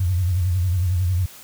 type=tone with vibrato; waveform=sine; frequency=90.3 Hz; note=F#2; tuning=42 cents flat; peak=-17 dBFS; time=0-1.26 s; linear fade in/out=5 ms; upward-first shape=sine; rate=11 Hz; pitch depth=110 cents each way; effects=white hiss -43 dBFS RMS until 1.43 s